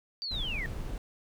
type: linear sweep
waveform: sine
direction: down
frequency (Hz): 4683 to 1787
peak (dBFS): -33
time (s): 0.22-0.66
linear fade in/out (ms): 0
type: noise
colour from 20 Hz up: brown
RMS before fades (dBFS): -36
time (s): 0.31-0.98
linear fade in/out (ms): 2
effects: none